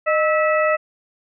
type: harmonic tone with a mistuned harmonic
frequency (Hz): 651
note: E5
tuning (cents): -22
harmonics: 1 / 2 / 3 / 4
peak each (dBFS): -17 / -21 / -23 / -28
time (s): 0.06-0.77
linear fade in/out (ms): 20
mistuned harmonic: 1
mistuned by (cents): -95
effects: none